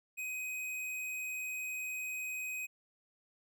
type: tone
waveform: square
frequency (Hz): 2513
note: D#7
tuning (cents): +17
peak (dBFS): -38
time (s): 0.17-2.67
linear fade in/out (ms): 20
effects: none